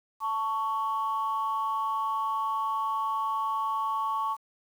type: tone pair together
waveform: sine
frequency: 885 / 1115 Hz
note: A5 / C#6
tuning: +10 / +10 cents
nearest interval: major third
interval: 400 cents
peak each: -30 / -27 dBFS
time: 0.2-4.37 s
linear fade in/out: 50 ms
effects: tanh soft clip ceiling -21 dBFS + 9-bit